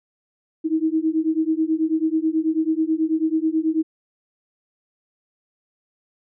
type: beating tone pair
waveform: sine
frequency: 313.7 / 322.9 Hz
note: D#4 / E4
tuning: +14 / -36 cents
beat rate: 9.2 Hz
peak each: -21 dBFS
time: 0.64-3.83 s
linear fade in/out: 20 ms
effects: none